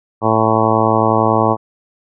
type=harmonic tone; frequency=110.9 Hz; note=A2; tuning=14 cents sharp; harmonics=1 / 2 / 3 / 4 / 5 / 6 / 7 / 8 / 9 / 10; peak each=-20 / -20 / -20 / -20 / -20 / -20 / -20 / -20 / -20 / -20 dBFS; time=0.21-1.57 s; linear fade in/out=50 ms; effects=none